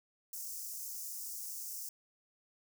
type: high-pass noise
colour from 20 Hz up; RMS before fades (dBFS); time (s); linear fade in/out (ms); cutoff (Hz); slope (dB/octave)
white; -43; 0.33-1.89; 2; 5300; 48
effects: none

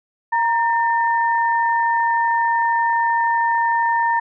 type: tone pair together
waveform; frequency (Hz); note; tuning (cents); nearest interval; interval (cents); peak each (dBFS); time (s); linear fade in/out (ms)
sine; 932.3 / 1803.2; A#5 / A6; 0 / +42; major seventh; 1142; -16 / -22; 0.32-4.2; 10
effects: none

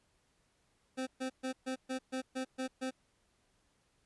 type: tone bursts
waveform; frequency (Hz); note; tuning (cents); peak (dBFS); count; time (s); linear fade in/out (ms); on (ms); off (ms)
25% pulse; 260.1; C4; -10; -31; 9; 0.97-2.91; 20; 100; 130
effects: pink hiss -74 dBFS RMS until 4.05 s + resampled to 24000 Hz

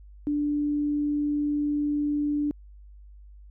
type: tone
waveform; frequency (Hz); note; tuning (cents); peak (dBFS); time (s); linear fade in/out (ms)
sine; 293.3; D4; -2; -23; 0.27-2.51; 0
effects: added 50 Hz sine -45 dBFS peak until 3.5 s

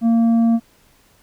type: tone with tanh clipping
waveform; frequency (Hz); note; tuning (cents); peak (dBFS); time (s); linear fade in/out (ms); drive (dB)
triangle; 230; A#3; -23; -13; 0.01-0.6; 50; 10
effects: pink hiss -55 dBFS RMS until 1.22 s

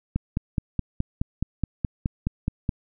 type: click train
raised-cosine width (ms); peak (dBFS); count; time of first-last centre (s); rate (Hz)
5; -11; 13; 0.16-2.692; 4.74
effects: none

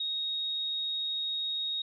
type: tone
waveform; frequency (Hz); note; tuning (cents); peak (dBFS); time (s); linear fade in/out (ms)
sine; 3753; A#7; +11; -30; 0-1.82; 5
effects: none

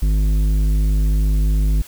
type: tone with tanh clipping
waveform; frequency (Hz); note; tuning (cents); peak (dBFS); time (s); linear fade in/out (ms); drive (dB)
sine; 51.4; G#1; -17; -15; 0.02-1.82; 5; 11
effects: white hiss -42 dBFS RMS until 1.87 s

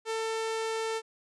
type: tone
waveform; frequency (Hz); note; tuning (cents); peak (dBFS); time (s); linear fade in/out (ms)
sawtooth; 446.5; A4; +25; -26; 0.05-1.02; 50
effects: resampled to 22050 Hz

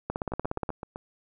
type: two click trains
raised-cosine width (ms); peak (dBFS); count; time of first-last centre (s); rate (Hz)
1; -22 / -15; 6 / 11; 0.32-0.959 / 0.1-0.692; 7.82 / 16.9
effects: none

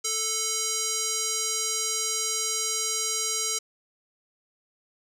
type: tone with band-pass filter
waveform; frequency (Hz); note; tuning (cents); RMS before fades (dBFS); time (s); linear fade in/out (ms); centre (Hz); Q
square; 440; A4; 0; -28; 0.04-3.59; 10; 6700; 2.7
effects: none

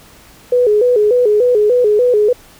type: tone with vibrato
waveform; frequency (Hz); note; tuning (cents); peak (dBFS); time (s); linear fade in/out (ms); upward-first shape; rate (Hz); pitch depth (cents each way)
sine; 455.4; A#4; -40; -8; 0.52-2.33; 5; square; 3.4; 140
effects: pink hiss -43 dBFS RMS until 2.59 s

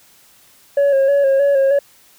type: tone with vibrato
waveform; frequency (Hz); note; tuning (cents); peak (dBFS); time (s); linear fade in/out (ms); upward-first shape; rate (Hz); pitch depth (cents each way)
sine; 553; C#5; -4; -8; 0.77-1.79; 5; square; 3.2; 35
effects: tanh soft clip ceiling -10 dBFS + white hiss -50 dBFS RMS until 2.18 s

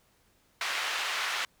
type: band-pass noise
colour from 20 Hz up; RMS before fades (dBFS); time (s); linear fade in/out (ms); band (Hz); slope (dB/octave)
white; -32; 0.61-1.45; 2; 1000 to 2800; 12
effects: pink hiss -67 dBFS RMS until 1.6 s

